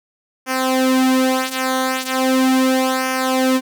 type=tone with flanger; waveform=sawtooth; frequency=260 Hz; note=C4; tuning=11 cents flat; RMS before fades=-17 dBFS; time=0.46-3.61 s; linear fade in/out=50 ms; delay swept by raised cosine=0.25 to 4.25 ms; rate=0.38 Hz; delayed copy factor=-0.8; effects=none